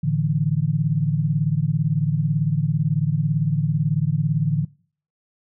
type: chord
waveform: sine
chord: A suspended fourth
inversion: none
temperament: equal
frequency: 110 / 146.83 / 164.81 Hz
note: A2 / D3 / E3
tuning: 0 / 0 / 0 cents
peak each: -26 / -20 / -23 dBFS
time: 0.03-4.65 s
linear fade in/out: 10 ms
effects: noise-tail reverb RT60 0.5 s tail -24 dB re dry